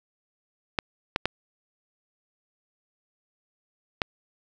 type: clicks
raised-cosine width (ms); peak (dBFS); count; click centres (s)
0.3; -7; 4; 0.788 / 1.161 / 1.256 / 4.018
effects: none